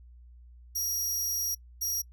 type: tone bursts at uneven times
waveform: 25% pulse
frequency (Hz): 5690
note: F8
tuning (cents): +31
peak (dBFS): -24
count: 2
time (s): 0.75-1.55 / 1.81-2.02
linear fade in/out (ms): 10
effects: noise-tail reverb RT60 0.1 s tail -25 dB re dry + added 60 Hz sine -49 dBFS peak until 2.12 s